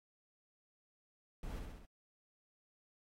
brown noise with echo, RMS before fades -43 dBFS, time 1.43-1.59 s, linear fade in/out 2 ms, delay 66 ms, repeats 4, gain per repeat -3 dB, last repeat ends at 1.854 s, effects AAC 48 kbps

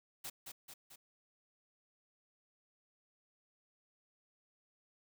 white noise with echo, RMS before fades -44 dBFS, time 0.24-0.3 s, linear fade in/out 10 ms, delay 220 ms, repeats 3, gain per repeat -4 dB, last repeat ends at 0.96 s, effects none

